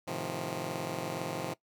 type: chord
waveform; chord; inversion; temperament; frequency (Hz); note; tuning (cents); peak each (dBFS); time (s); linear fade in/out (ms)
10% pulse; F dominant seventh; first; just; 109.13 / 130.96 / 157.15 / 174.61; A2 / C3 / Eb3 / F3; -14 / +2 / +18 / 0; -36 / -33 / -31 / -31; 0.07-1.54; 10
effects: noise-tail reverb RT60 0.1 s tail -19 dB re dry